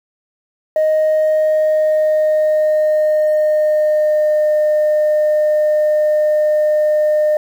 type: tone with pitch glide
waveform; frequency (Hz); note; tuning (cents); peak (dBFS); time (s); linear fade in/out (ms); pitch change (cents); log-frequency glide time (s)
sine; 622.3 to 607.4; D#5 to D#5; 0 to -42; -9; 0.76-7.37; 2; -42; 0.98-4.53
effects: tanh soft clip ceiling -9 dBFS + 7-bit